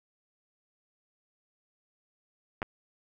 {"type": "clicks", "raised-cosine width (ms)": 0.5, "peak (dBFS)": -18, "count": 2, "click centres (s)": [2.619, 2.628], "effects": []}